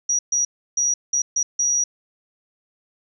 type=tone bursts at uneven times; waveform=sine; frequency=5780 Hz; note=F#8; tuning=41 cents flat; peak=-17 dBFS; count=6; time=0.09-0.19 / 0.32-0.45 / 0.77-0.94 / 1.13-1.22 / 1.36-1.43 / 1.59-1.84 s; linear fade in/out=5 ms; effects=none